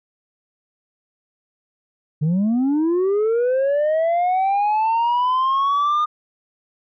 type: linear sweep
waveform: sine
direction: up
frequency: 144.2 to 1224 Hz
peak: -13 dBFS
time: 2.21-6.06 s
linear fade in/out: 20 ms
effects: tanh soft clip ceiling -15 dBFS